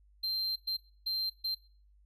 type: tone bursts at uneven times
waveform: triangle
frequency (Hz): 4147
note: C8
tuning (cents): -16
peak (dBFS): -29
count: 4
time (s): 0.23-0.56 / 0.67-0.77 / 1.06-1.3 / 1.44-1.55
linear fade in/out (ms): 10
effects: noise-tail reverb RT60 0.4 s tail -18 dB re dry + added 50 Hz sine -60 dBFS peak until 2.05 s